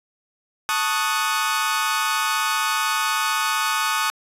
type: chord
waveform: sawtooth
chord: D# half-diminished seventh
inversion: second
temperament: equal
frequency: 880 / 1108.7 / 1244.5 / 1480 Hz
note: A5 / C#6 / D#6 / F#6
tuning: 0 / 0 / 0 / 0 cents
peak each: -23 / -23 / -20 / -23 dBFS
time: 0.69-4.1 s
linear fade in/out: 0 ms
effects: resampled to 32000 Hz